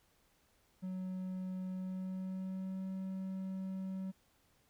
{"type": "tone with pitch glide", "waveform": "triangle", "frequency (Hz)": [185.7, 189.71], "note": ["F#3", "F#3"], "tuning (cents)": [7, 44], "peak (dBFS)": -36, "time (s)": [0.82, 4.12], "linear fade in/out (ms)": 20, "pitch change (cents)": 37, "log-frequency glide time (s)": [1.7, 2.87], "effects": ["pink hiss -72 dBFS RMS until 4.69 s"]}